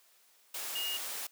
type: tone in noise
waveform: sine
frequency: 2853 Hz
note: F7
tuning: 36 cents sharp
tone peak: -34 dBFS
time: 0.75-0.97 s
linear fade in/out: 5 ms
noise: white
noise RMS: -39 dBFS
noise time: 0.54-1.27 s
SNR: +2 dB
effects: white hiss -65 dBFS RMS until 1.31 s + high-pass 400 Hz 12 dB/octave